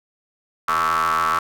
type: ring-modulated tone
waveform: 35% pulse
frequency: 81.1 Hz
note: E2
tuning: 28 cents flat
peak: -13 dBFS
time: 0.68-1.39 s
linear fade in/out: 5 ms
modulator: 1220 Hz
effects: none